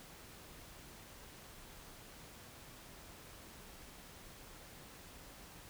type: silence
effects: pink hiss -55 dBFS RMS until 5.69 s